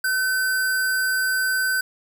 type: tone with sample-and-hold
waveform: sine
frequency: 1521 Hz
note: F#6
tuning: 47 cents sharp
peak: -19 dBFS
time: 0.04-1.81 s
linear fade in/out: 5 ms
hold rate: 6300 Hz
effects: none